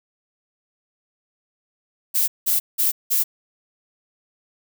violet noise bursts, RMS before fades -19 dBFS, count 4, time 2.14-3.24 s, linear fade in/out 20 ms, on 140 ms, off 180 ms, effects none

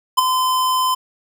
square tone with ADSR envelope, 1025 Hz, C6, 36 cents flat, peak -8 dBFS, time 0.17-0.95 s, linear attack 17 ms, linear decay 14 ms, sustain -8 dB, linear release 12 ms, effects none

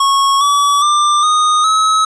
square tone with pitch steps, 1100 / 1143.4 / 1188.5 / 1235.4 / 1284.2 Hz, C#6 / D6 / D6 / D#6 / E6, -14 / -47 / +20 / -13 / -46 cents, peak -10 dBFS, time 0-2.05 s, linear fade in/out 5 ms, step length 410 ms, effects resampled to 22050 Hz

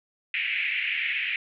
pink band-pass noise, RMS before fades -28 dBFS, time 0.34-1.36 s, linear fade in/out 2 ms, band 2000 to 2700 Hz, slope 48 dB/octave, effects none

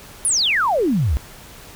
sine exponential sweep, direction down, 11000 to 58.1 Hz, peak -15 dBFS, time 0.25-1.17 s, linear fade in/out 0 ms, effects pink hiss -41 dBFS RMS until 1.75 s

